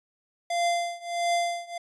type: tone with tremolo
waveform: square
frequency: 691 Hz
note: F5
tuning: 19 cents flat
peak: -22 dBFS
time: 0.5-1.78 s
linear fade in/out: 5 ms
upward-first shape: triangle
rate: 1.5 Hz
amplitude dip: 95%
effects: resampled to 22050 Hz